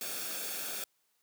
white noise with comb filter, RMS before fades -38 dBFS, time 0.01-0.84 s, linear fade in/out 2 ms, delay 1 ms, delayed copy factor -0.6, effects white hiss -75 dBFS RMS until 1.22 s + high-pass 150 Hz 12 dB/octave

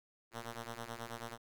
5% pulse ring-modulated tone, 116.54 Hz, A#2, in tune, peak -29 dBFS, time 0.31-1.38 s, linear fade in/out 50 ms, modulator 345 Hz, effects none

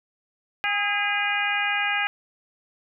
harmonic tone with a mistuned harmonic, 407.6 Hz, G#4, 32 cents flat, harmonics 2 / 3 / 4 / 5 / 6 / 7, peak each -29 / -33 / -27 / -29 / -27 / -32 dBFS, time 0.64-2.07 s, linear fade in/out 0 ms, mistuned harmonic 3, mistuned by +53 cents, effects none

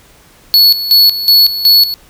square tone with tremolo, 4402 Hz, C#8, 13 cents flat, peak -4 dBFS, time 0.54-1.94 s, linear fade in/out 0 ms, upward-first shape square, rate 2.7 Hz, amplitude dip 75%, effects pink hiss -44 dBFS RMS until 2.09 s

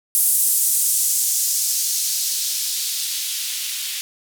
violet noise with band-pass filter sweep, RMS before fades -21 dBFS, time 0.15-4.01 s, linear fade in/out 0 ms, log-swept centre 9900 to 2800 Hz, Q 1.3, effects none

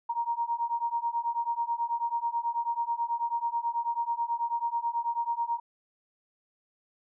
sine beating tone pair, 932.3 / 941.5 Hz, A#5 / A#5, 0 / +17 cents, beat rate 9.2 Hz, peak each -31 / -30 dBFS, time 0.09-5.6 s, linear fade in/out 10 ms, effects none

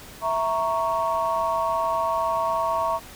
sine chord, A# diminished, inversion second, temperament equal, 659.3 / 932.3 / 1108.7 Hz, E5 / A#5 / C#6, 0 / 0 / 0 cents, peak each -25 dBFS, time 0.21-3 s, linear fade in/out 50 ms, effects tanh soft clip ceiling -13 dBFS + pink hiss -43 dBFS RMS until 3.15 s

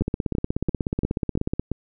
two click trains, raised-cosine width 3 ms, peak -10 / -11 dBFS, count 27 / 6, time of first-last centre 0.02-1.596 / 0.01-1.716 s, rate 16.5 / 2.93 Hz, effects none

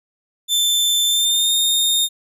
sawtooth tone with pitch glide, 3543 to 3668 Hz, A7 to A#7, +11 to -29 cents, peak -12 dBFS, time 0.48-2.09 s, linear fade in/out 50 ms, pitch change +60 cents, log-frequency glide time 1.06-1.53 s, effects none

